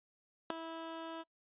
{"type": "tone with ADSR envelope", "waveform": "15% pulse", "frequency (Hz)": 327, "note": "E4", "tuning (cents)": -14, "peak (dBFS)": -22, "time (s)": [0.5, 1.24], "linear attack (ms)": 3, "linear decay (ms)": 5, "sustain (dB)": -14, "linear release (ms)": 33, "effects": ["noise-tail reverb RT60 0.1 s tail -25 dB re dry", "resampled to 8000 Hz"]}